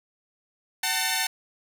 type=tone cluster; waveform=10% pulse; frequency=754 / 895 / 1803 / 2122 Hz; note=F#5 / A5 / A6 / C7; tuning=+32 / +29 / +42 / +24 cents; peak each=-21 dBFS; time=0.83-1.27 s; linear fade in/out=5 ms; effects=none